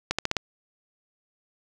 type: accelerating click train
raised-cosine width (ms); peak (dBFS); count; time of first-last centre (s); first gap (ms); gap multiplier
0.2; -7; 5; 0.11-0.367; 76; 0.89
effects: none